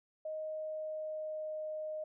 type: tone with pitch glide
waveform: sine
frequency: 624 to 619 Hz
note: D#5 to D#5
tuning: +5 to -9 cents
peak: -37 dBFS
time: 0.25-2.04 s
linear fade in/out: 5 ms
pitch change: -14 cents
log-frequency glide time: 0.36-1.61 s
effects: none